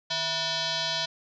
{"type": "tone with frequency modulation", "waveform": "sine", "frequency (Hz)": 155.56, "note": "D#3", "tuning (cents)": 0, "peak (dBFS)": -26, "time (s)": [0.1, 1.06], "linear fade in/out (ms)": 10, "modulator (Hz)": 814, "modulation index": 5.9, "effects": []}